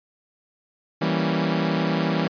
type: chord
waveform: sawtooth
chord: E diminished seventh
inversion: none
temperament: equal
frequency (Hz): 164.81 / 196 / 233.1 / 277.2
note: E3 / G3 / Bb3 / Db4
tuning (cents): 0 / 0 / 0 / 0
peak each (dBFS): -20 / -22 / -25 / -25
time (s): 1.01-2.28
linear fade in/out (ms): 10
effects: resampled to 11025 Hz